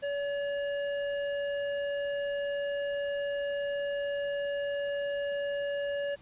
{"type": "tone with hard clipping", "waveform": "sine", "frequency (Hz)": 569, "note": "C#5", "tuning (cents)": 45, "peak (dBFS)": -32, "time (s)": [0.02, 6.16], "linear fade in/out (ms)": 20, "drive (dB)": 13, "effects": ["pink hiss -58 dBFS RMS until 6.21 s", "resampled to 8000 Hz"]}